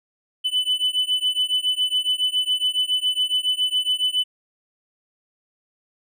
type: beating tone pair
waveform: triangle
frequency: 3000 / 3007.2 Hz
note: F#7 / F#7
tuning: +23 / +27 cents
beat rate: 7.2 Hz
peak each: -21 dBFS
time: 0.44-4.24 s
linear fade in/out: 20 ms
effects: none